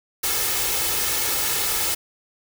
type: noise with comb filter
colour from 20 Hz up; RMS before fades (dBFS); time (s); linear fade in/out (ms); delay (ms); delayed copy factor
white; -23; 0.23-1.95; 10; 2.3; +0.55
effects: none